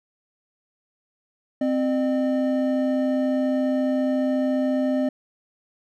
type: tone pair together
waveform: triangle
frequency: 260.6 / 605 Hz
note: C4 / D#5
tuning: -7 / -49 cents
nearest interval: octave + minor third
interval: 1458 cents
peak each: -19 / -23 dBFS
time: 1.61-5.09 s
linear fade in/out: 5 ms
effects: none